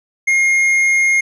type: tone with tanh clipping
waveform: sine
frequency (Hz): 2137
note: C7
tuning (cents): +36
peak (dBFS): -12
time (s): 0.27-1.21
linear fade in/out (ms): 10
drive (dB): 7
effects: none